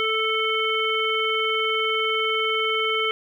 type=harmonic tone; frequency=440 Hz; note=A4; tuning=in tune; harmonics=1 / 3 / 5 / 7; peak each=-26 / -26 / -26 / -26 dBFS; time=0-3.11 s; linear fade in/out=0 ms; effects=9-bit